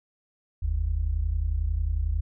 sine tone pair together, 46.69 / 77.78 Hz, F#1 / D#2, +16 / 0 cents, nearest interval major sixth, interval 884 cents, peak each -26 dBFS, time 0.62-2.21 s, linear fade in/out 10 ms, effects none

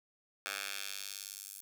10% pulse tone with high-pass filter sweep, 99 Hz, G2, 18 cents sharp, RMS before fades -43 dBFS, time 0.46-1.61 s, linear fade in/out 0 ms, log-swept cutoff 1500 to 9700 Hz, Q 0.91, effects none

